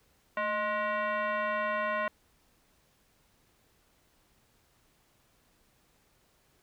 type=tone with frequency modulation; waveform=sine; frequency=219.4 Hz; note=A3; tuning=5 cents flat; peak=-28 dBFS; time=0.37-2.08 s; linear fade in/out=2 ms; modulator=840 Hz; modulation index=2.1; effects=pink hiss -68 dBFS RMS until 6.62 s